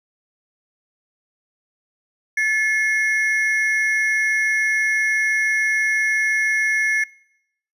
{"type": "ring-modulated tone", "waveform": "triangle", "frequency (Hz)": 1946, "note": "B6", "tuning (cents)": -26, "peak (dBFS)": -12, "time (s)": [2.37, 7.04], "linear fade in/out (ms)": 5, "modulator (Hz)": 213, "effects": ["noise-tail reverb RT60 0.8 s tail -23 dB re dry", "resampled to 32000 Hz"]}